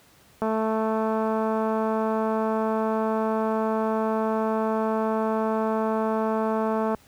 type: click train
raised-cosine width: 1 ms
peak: -13 dBFS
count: 1437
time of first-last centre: 0.42-6.947 s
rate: 220 Hz
effects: pink hiss -56 dBFS RMS until 7.07 s + high-pass 60 Hz 12 dB/octave